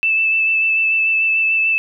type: tone with vibrato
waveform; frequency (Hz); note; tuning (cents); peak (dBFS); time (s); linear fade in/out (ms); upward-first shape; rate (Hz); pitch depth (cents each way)
sine; 2637; E7; 0; -13; 0.03-1.78; 0; sine; 6.8; 15
effects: none